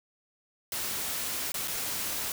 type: noise with dropouts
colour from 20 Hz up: white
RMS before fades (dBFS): -33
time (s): 0.72-2.32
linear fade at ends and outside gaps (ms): 1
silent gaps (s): 1.52-1.542 / 1.675-1.68
effects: none